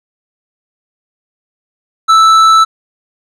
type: tone with tanh clipping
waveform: sine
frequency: 1317 Hz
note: E6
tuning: 2 cents flat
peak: -5 dBFS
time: 2.08-2.65 s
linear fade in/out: 20 ms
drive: 10 dB
effects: none